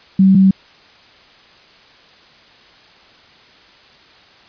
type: tone pair in turn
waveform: sine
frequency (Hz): 191.5 / 191.5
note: G3 / G3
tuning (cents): -40 / -40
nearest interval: unison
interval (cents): 0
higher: neither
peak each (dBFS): -6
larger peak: neither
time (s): 0.19-0.35 / 0.35-0.51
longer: neither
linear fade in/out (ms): 5
effects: white hiss -46 dBFS RMS until 4.48 s + resampled to 11025 Hz